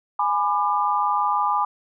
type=chord; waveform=sine; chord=G# diminished; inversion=none; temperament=just; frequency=830.6 / 996.7 / 1196.1 Hz; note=G#5 / B5 / D6; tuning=0 / +16 / +31 cents; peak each=-23 dBFS; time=0.19-1.65 s; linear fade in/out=5 ms; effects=none